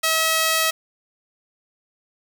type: tone with high-pass filter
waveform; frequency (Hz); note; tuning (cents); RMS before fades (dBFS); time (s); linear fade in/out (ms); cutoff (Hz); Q
sawtooth; 643; E5; -43; -20; 0.03-0.71; 10; 1400; 0.58
effects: none